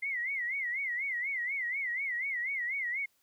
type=tone with vibrato; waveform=sine; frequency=2058 Hz; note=C7; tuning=29 cents flat; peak=-31 dBFS; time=0.02-3.06 s; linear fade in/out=10 ms; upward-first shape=sine; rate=4.1 Hz; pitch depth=150 cents each way; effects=white hiss -72 dBFS RMS until 3.22 s